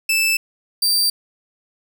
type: tone pair in turn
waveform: sawtooth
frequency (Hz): 2637 / 4677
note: E7 / D8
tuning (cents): 0 / -8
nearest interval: minor seventh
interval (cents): 992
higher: second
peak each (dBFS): -12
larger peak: neither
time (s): 0.09-0.37 / 0.82-1.1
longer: neither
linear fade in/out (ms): 5
effects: none